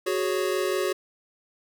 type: chord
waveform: square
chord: F# suspended second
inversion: none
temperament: equal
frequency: 370 / 415.3 / 554.4 Hz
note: F#4 / G#4 / C#5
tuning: 0 / 0 / 0 cents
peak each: -27 / -30 / -31 dBFS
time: 0.06-0.93 s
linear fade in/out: 10 ms
effects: none